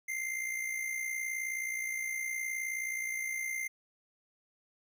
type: tone with amplitude modulation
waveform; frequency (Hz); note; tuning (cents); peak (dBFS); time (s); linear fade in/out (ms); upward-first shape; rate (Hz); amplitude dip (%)
square; 2093; C7; 0; -32; 0.08-3.68; 10; sine; 59.2; 55
effects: none